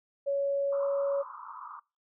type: tone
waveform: sine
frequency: 559 Hz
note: C#5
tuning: 14 cents sharp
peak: -26 dBFS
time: 0.26-1.23 s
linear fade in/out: 20 ms
type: band-pass noise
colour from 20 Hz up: white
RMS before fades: -44 dBFS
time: 0.72-1.8 s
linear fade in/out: 10 ms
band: 930 to 1300 Hz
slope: 96 dB/octave
effects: noise-tail reverb RT60 0.3 s tail -25 dB re dry